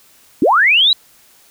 sine linear sweep, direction up, 224.8 to 4016 Hz, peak -8 dBFS, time 0.42-0.93 s, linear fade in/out 2 ms, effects white hiss -49 dBFS RMS until 1.5 s

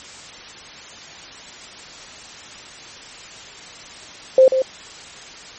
sine tone with echo, 523 Hz, C5, 1 cent flat, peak -6 dBFS, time 4.38-4.48 s, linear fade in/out 2 ms, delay 140 ms, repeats 1, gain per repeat -8 dB, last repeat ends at 4.62 s, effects white hiss -38 dBFS RMS until 5.58 s + MP3 32 kbps

